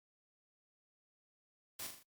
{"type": "noise with echo", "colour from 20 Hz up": "white", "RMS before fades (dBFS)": -44, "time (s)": [1.79, 1.87], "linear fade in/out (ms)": 5, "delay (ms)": 40, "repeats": 4, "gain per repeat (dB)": -5, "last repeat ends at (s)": 2.03, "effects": ["noise-tail reverb RT60 0.1 s tail -22 dB re dry", "Opus 48 kbps"]}